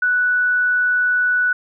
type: tone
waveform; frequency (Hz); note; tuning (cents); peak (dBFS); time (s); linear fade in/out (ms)
sine; 1480; F#6; 0; -14; 0.02-1.53; 5
effects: none